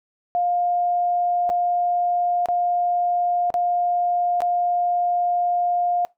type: tone with dropouts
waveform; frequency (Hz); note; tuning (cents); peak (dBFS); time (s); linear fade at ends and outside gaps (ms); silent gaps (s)
sine; 706; F5; +19; -18; 0.35-6.05; 0; 1.493-1.5 / 2.458-2.486 / 3.503-3.541 / 4.405-4.419
effects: noise-tail reverb RT60 0.2 s tail -23 dB re dry